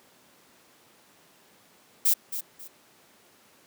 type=noise with echo; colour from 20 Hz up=violet; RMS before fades=-21 dBFS; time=2.05-2.14 s; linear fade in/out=10 ms; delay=270 ms; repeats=2; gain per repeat=-11 dB; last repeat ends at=2.68 s; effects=pink hiss -58 dBFS RMS until 3.66 s + high-pass 200 Hz 12 dB/octave